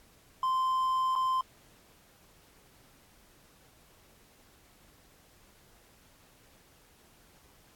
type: tone with dropouts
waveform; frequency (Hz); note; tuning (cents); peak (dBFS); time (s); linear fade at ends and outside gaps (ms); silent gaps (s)
triangle; 1039; C6; -12; -24; 0.43-1.41; 2; 1.154-1.16
effects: pink hiss -61 dBFS RMS until 7.75 s + AAC 64 kbps